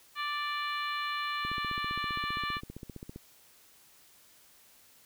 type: harmonic tone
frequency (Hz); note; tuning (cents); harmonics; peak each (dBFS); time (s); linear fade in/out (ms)
587.3; D5; 0; 2 / 3 / 4 / 5 / 6 / 7; -34 / -38 / -40 / -42 / -44 / -45; 0.15-2.61; 50
type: click train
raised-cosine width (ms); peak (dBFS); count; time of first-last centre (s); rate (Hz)
3; -29; 27; 1.45-3.161; 15.2
effects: white hiss -60 dBFS RMS until 5.05 s